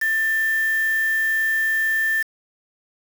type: tone with quantisation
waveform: sine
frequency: 1779 Hz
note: A6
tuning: 19 cents sharp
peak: -18 dBFS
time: 0.01-2.23 s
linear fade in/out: 10 ms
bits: 5
effects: none